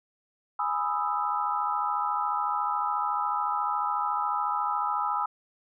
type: chord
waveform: sine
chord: E major seventh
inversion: first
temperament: equal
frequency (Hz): 830.6 / 987.8 / 1244.5 / 1318.5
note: G#5 / B5 / D#6 / E6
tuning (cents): 0 / 0 / 0 / 0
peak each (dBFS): -31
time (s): 0.59-5.26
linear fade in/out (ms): 5
effects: none